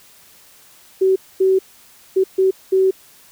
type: tone bursts at uneven times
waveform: sine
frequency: 380 Hz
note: F#4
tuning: 46 cents sharp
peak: -11 dBFS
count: 5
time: 1.01-1.16 / 1.4-1.59 / 2.16-2.24 / 2.38-2.51 / 2.72-2.91 s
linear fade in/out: 10 ms
effects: white hiss -48 dBFS RMS until 3.31 s